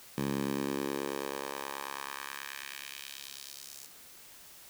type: tone with high-pass filter sweep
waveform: 10% pulse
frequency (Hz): 69.3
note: C#2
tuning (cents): 0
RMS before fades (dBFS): -38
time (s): 0.18-3.86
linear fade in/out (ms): 0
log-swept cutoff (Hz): 160 to 6500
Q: 1.4
effects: white hiss -53 dBFS RMS until 4.69 s